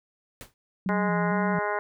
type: noise with exponential decay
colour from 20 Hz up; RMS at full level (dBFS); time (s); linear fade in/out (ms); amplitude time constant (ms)
pink; -38; 0.41-0.54; 0; 28
type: tone with vibrato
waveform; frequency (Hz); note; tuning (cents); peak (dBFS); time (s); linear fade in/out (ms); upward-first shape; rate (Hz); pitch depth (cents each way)
sine; 180.7; F#3; -41; -25; 0.86-1.59; 2; square; 2.2; 71
type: harmonic tone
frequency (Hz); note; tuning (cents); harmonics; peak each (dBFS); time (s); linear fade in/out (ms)
207.5; G#3; -1; 2 / 3 / 4 / 5 / 6 / 7 / 8 / 9 / 10; -32 / -32 / -32 / -32 / -41 / -33 / -41 / -37 / -42; 0.89-1.79; 0
effects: none